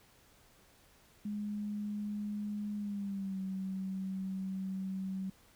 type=tone with pitch glide; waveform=sine; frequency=207.7 to 190.46 Hz; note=G#3 to G3; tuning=0 to -50 cents; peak=-35 dBFS; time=1.25-5.3 s; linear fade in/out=5 ms; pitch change=-150 cents; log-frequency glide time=2.76-3.39 s; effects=pink hiss -64 dBFS RMS until 5.55 s